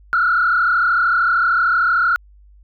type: tone with frequency modulation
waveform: sine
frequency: 1400 Hz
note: F6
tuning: 4 cents sharp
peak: -12 dBFS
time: 0.13-2.16 s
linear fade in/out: 0 ms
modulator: 33.2 Hz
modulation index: 2.1
effects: tanh soft clip ceiling -8 dBFS + added 50 Hz sine -44 dBFS peak until 2.63 s